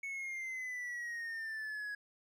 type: exponential sweep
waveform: triangle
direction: down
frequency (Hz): 2217 to 1663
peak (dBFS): -37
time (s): 0.03-1.95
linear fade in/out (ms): 5
effects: none